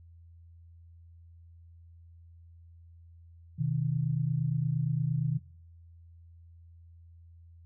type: tone pair together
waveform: sine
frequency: 127.4 / 156.04 Hz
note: C3 / D#3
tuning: -46 / +5 cents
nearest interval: major third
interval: 351 cents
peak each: -30 / -29 dBFS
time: 3.58-5.39 s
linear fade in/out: 20 ms
effects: noise-tail reverb RT60 0.6 s tail -23 dB re dry + added 84 Hz sine -51 dBFS peak until 7.65 s